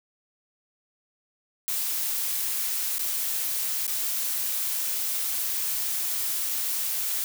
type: noise with dropouts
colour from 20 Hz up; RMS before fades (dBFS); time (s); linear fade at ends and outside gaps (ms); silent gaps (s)
blue; -28; 1.68-7.24; 0; 2.983-2.993 / 3.867-3.878 / 6.491-6.494
effects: none